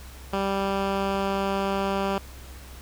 10% pulse tone with low-pass filter, 195.9 Hz, G3, 1 cent flat, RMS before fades -26 dBFS, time 0.33-2.18 s, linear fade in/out 2 ms, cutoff 3800 Hz, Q 0.56, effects added 65 Hz sine -41 dBFS peak until 2.81 s + pink hiss -47 dBFS RMS until 2.81 s

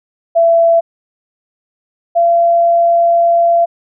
sine tone pair in turn, 670 / 682.1 Hz, E5 / F5, +28 / -41 cents, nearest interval unison, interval 31 cents, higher second, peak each -6 / -7 dBFS, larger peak first, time 0.35-0.81 / 2.15-3.66 s, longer second, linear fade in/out 20 ms, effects none

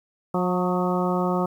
harmonic tone with a mistuned harmonic, 180 Hz, F#3, 47 cents flat, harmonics 1 / 2 / 3 / 4 / 5 / 6 / 7, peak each -24 / -27 / -29 / -30 / -31 / -32 / -32 dBFS, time 0.34-1.46 s, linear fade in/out 5 ms, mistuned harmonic 6, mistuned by +43 cents, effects 9-bit

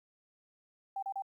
sine tone bursts, 784 Hz, G5, in tune, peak -34 dBFS, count 3, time 0.96-1.222 s, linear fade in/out 5 ms, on 66 ms, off 32 ms, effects 12-bit

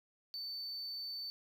triangle tone, 4532 Hz, C#8, 37 cents sharp, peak -39 dBFS, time 0.34-1.3 s, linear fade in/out 0 ms, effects none

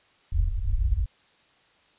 pink low-pass noise, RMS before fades -24 dBFS, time 0.32-1.06 s, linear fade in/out 10 ms, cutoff 100 Hz, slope 96 dB/octave, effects white hiss -61 dBFS RMS until 1.98 s + resampled to 8000 Hz

